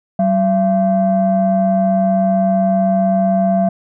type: tone pair together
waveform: sine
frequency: 190.5 / 678.9 Hz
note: G3 / F5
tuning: -49 / -49 cents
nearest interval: octave + minor seventh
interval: 2200 cents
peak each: -13 dBFS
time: 0.19-3.69 s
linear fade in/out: 5 ms
effects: tanh soft clip ceiling -6 dBFS